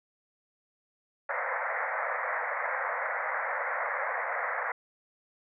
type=band-pass noise; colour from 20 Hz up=white; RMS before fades=-32 dBFS; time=1.29-4.72 s; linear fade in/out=5 ms; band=490 to 2100 Hz; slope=96 dB/octave; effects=none